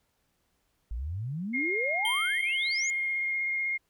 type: exponential sweep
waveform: sine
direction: up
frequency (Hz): 51.6 to 7040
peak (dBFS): -31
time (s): 0.91-2.9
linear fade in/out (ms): 0
type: tone with vibrato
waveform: sine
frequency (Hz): 2135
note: C7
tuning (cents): +34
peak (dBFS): -27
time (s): 1.53-3.78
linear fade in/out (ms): 20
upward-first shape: sine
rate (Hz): 16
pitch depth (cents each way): 12
type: tone with exponential decay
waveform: square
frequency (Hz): 3161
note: G7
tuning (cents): +14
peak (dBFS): -29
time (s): 2.05-3.34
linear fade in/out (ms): 2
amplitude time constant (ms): 280
effects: pink hiss -74 dBFS RMS until 3.89 s